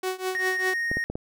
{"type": "tone with tremolo", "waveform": "sawtooth", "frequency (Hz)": 372.9, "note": "F#4", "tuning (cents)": 14, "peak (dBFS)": -20, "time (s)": [0.03, 0.74], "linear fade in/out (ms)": 5, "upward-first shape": "triangle", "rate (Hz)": 5, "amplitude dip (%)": 95}
{"type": "tone", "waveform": "triangle", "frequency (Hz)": 1860, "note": "A#6", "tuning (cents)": -4, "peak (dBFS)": -23, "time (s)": [0.35, 1.04], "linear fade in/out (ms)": 0}
{"type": "clicks", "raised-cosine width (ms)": 2, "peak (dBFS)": -17, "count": 4, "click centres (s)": [0.915, 0.97, 1.1, 1.155]}
{"effects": []}